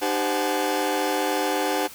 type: tone cluster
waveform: 40% pulse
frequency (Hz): 303.5 / 391.4 / 515 / 735 / 857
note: D#4 / G4 / C5 / F#5 / A5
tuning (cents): -43 / -3 / -28 / -12 / -46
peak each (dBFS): -28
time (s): 0.01-1.88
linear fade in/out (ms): 20
effects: white hiss -43 dBFS RMS until 1.94 s